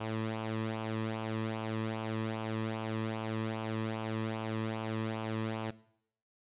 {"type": "tone with flanger", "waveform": "sawtooth", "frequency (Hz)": 110.7, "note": "A2", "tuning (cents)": 11, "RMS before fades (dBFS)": -36, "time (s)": [0, 5.71], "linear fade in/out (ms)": 10, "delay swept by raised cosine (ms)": [0.51, 1.4], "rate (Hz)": 2.5, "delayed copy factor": -0.6, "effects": ["noise-tail reverb RT60 0.7 s tail -19 dB re dry", "resampled to 8000 Hz"]}